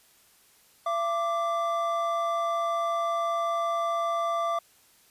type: tone pair together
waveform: triangle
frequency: 676.3 / 1174.7 Hz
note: E5 / D6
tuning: +44 / 0 cents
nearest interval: minor seventh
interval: 956 cents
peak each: -26 dBFS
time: 0.86-4.59 s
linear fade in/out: 5 ms
effects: white hiss -60 dBFS RMS until 5.1 s + resampled to 32000 Hz